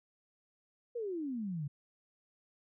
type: exponential sweep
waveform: sine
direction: down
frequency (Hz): 493.9 to 136.8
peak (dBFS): -35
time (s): 0.95-1.68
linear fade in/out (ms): 10
effects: none